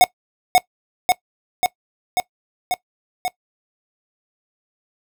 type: tone with echo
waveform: square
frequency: 731 Hz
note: F#5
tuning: 21 cents flat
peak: -8 dBFS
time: 0.01-0.04 s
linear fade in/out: 0 ms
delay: 540 ms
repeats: 6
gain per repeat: -2 dB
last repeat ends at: 3.28 s
effects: noise-tail reverb RT60 0.1 s tail -20 dB re dry